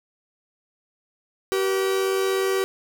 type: tone pair together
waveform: 45% pulse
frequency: 384.7 / 481.2 Hz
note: G4 / B4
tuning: -33 / -45 cents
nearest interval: major third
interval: 388 cents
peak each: -21 / -29 dBFS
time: 1.52-2.64 s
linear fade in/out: 0 ms
effects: none